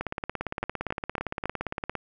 two click trains, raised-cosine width 0.5 ms, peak -15 / -13 dBFS, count 35 / 4, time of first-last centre 0.01-1.953 / 0.63-1.456 s, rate 17.5 / 3.63 Hz, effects none

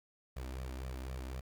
sawtooth tone with flanger, 64.4 Hz, C2, 27 cents flat, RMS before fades -42 dBFS, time 0.36-1.41 s, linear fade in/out 10 ms, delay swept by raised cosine 1.6 to 3.4 ms, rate 3.9 Hz, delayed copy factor +0.8, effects 11-bit

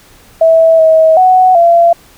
sine tone with pitch steps, 652 / 640 / 742 / 682 Hz, E5 / D#5 / F#5 / F5, -19 / +49 / +5 / -41 cents, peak -3 dBFS, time 0.41-1.93 s, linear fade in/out 5 ms, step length 380 ms, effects pink hiss -42 dBFS RMS until 2.17 s

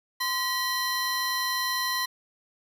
square tone cluster, 1032 / 1931 / 4070 Hz, C6 / B6 / C8, -24 / -39 / -49 cents, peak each -31 dBFS, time 0.2-2.06 s, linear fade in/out 10 ms, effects none

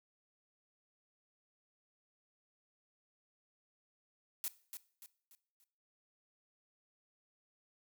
blue noise with echo, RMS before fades -38 dBFS, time 4.44-4.48 s, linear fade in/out 0 ms, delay 290 ms, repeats 4, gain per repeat -8 dB, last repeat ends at 5.64 s, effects noise-tail reverb RT60 0.5 s tail -18 dB re dry

